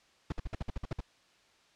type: noise bursts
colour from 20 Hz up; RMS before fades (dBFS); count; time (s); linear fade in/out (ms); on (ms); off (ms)
brown; -34; 10; 0.3-1.007; 5; 23; 53
effects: white hiss -65 dBFS RMS until 1.75 s + low-pass 5000 Hz 12 dB/octave